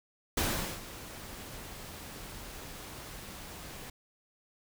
pink noise with ADSR envelope, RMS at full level -29 dBFS, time 0.37-3.9 s, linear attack 6 ms, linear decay 420 ms, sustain -16 dB, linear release 4 ms, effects none

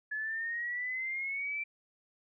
sine exponential sweep, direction up, 1706 to 2349 Hz, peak -33 dBFS, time 0.11-1.64 s, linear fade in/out 10 ms, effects none

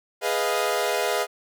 sawtooth chord, F half-diminished seventh, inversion first, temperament equal, 415.3 / 493.9 / 622.3 / 698.5 Hz, Ab4 / Cb5 / Eb5 / F5, 0 / 0 / 0 / 0 cents, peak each -24 dBFS, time 0.21-1.27 s, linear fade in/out 50 ms, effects none

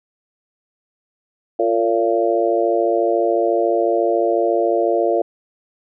harmonic tone with a mistuned harmonic, 114 Hz, A#2, 38 cents flat, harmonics 3 / 4 / 5 / 6, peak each -20 / -20 / -20 / -20 dBFS, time 1.59-5.22 s, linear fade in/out 5 ms, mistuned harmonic 3, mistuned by +29 cents, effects none

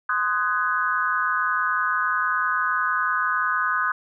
sine chord, Ab dominant seventh, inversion first, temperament just, 1038.3 / 1245.9 / 1495.1 / 1661.2 Hz, C6 / Eb6 / Gb6 / Ab6, -14 / +2 / +18 / 0 cents, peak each -28 / -24 / -24 / -30 dBFS, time 0.09-3.92 s, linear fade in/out 5 ms, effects none

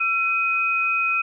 sine tone pair together, 1348.2 / 2510 Hz, E6 / D#7, +39 / +15 cents, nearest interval major seventh, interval 1076 cents, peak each -24 / -20 dBFS, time 0-1.22 s, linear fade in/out 10 ms, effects none

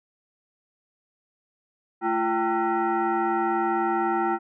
sine tone with frequency modulation, 220 Hz, A3, in tune, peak -21 dBFS, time 2.01-4.39 s, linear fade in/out 50 ms, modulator 563 Hz, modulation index 2, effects none

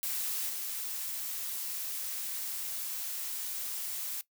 blue noise with level steps, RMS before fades -34 / -37 dBFS, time 0.03-4.21 s, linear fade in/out 0 ms, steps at 0.49 s, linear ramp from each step 2 ms, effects noise-tail reverb RT60 0.1 s tail -18 dB re dry

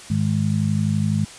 harmonic tone, 51.91 Hz, G#1, in tune, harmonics 2 / 3 / 4, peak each -22 / -22 / -22 dBFS, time 0.1-1.25 s, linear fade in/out 5 ms, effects white hiss -40 dBFS RMS until 1.38 s + resampled to 22050 Hz

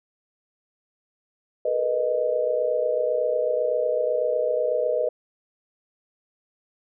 sine tone cluster, 431.7 / 465.6 / 493.6 / 620 Hz, A4 / A#4 / B4 / D#5, -33 / -2 / -1 / -6 cents, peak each -32 / -31 / -24 / -24 dBFS, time 1.65-5.09 s, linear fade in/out 5 ms, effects none

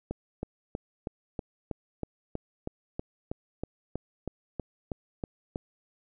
click train, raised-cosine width 2 ms, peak -19 dBFS, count 18, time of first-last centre 0.11-5.559 s, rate 3.12 Hz, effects none

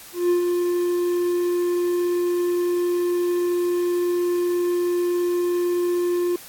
triangle tone with ADSR envelope, 352.2 Hz, F4, 15 cents sharp, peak -13 dBFS, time 0.13-6.36 s, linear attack 170 ms, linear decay 110 ms, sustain -4 dB, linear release 4 ms, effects white hiss -42 dBFS RMS until 6.48 s + AAC 64 kbps

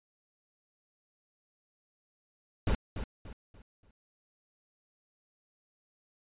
brown noise with echo, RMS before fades -27 dBFS, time 2.67-2.75 s, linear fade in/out 2 ms, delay 290 ms, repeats 4, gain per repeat -9 dB, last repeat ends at 3.91 s, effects resampled to 8000 Hz

